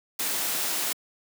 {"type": "noise", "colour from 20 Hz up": "white", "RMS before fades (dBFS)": -28, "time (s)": [0.19, 0.93], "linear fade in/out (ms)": 5, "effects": ["high-pass 200 Hz 12 dB/octave"]}